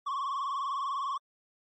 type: tone with vibrato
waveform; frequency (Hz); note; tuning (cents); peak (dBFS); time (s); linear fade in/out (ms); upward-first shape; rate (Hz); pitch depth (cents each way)
triangle; 1098; C#6; -17; -28; 0.06-1.18; 10; triangle; 20; 120
effects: MP3 32 kbps